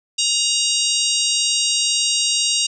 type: harmonic tone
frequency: 942 Hz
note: A#5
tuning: 18 cents sharp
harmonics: 3 / 4 / 5 / 6 / 7 / 8 / 9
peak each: -22 / -23 / -24 / -25 / -25 / -26 / -27 dBFS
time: 0.18-2.67 s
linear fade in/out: 10 ms
effects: none